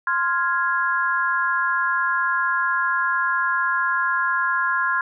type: chord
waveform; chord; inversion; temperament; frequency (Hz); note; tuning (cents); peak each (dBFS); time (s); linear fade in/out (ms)
sine; F minor; second; equal; 1046.5 / 1396.9 / 1661.2; C6 / F6 / Ab6; 0 / 0 / 0; -23; 0.07-5.01; 2
effects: none